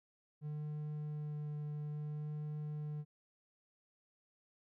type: tone with vibrato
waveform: triangle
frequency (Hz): 149.8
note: D3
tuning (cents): +35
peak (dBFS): -37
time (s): 0.41-3.05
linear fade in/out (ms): 50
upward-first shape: sine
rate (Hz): 0.6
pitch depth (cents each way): 10
effects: none